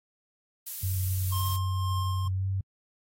violet noise, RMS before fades -35 dBFS, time 0.66-1.57 s, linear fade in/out 10 ms
sine tone with pitch glide, 93.7 to 96.28 Hz, F#2 to G2, +22 to -31 cents, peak -26 dBFS, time 0.83-2.61 s, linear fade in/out 5 ms, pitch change +47 cents, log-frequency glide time 2.31-2.47 s
square tone with tremolo, 1063 Hz, C6, 27 cents sharp, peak -33 dBFS, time 1.32-2.28 s, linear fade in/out 5 ms, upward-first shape sine, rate 1.9 Hz, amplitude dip 45%
effects AAC 48 kbps

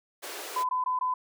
pink high-pass noise, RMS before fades -39 dBFS, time 0.22-0.64 s, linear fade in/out 20 ms, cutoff 340 Hz, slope 48 dB/octave
sine tone bursts, 1010 Hz, B5, 39 cents sharp, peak -25 dBFS, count 4, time 0.56-1.14 s, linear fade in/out 5 ms, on 130 ms, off 20 ms
effects none

